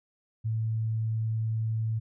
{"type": "tone", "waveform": "sine", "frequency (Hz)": 111.2, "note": "A2", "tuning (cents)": 19, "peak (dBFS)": -26, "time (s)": [0.44, 2], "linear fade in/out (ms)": 20, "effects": []}